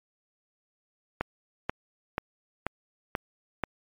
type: click train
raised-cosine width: 0.5 ms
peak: -12 dBFS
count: 6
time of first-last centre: 1.21-3.637 s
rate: 2.06 Hz
effects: MP3 96 kbps